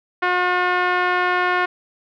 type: tone with low-pass filter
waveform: 5% pulse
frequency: 360 Hz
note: F#4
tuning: 47 cents flat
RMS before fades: -19 dBFS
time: 0.22-1.66 s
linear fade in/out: 10 ms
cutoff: 1500 Hz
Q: 1.4
effects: none